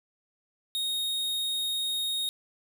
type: tone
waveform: 45% pulse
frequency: 3729 Hz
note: A#7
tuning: in tune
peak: -28 dBFS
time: 0.75-2.29 s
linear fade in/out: 0 ms
effects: none